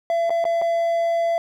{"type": "tone with dropouts", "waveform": "triangle", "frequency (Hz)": 674, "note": "E5", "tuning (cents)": 38, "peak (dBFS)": -16, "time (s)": [0.1, 1.38], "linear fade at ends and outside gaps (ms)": 1, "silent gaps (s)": [[0.296, 0.304], [0.442, 0.452], [0.616, 0.62]], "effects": []}